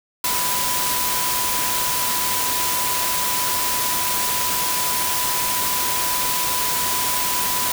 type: tone in noise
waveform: sine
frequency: 992 Hz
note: B5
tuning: 7 cents sharp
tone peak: -26 dBFS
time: 0.24-7.72 s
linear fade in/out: 2 ms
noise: white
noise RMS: -22 dBFS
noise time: 0.24-7.72 s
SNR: -7 dB
effects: none